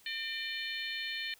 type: harmonic tone with a mistuned harmonic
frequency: 604 Hz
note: D5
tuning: 48 cents sharp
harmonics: 3 / 4 / 5 / 6 / 7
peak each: -40 / -41 / -42 / -43 / -43 dBFS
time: 0.06-1.34 s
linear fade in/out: 2 ms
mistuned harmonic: 4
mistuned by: -35 cents
effects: white hiss -62 dBFS RMS until 1.39 s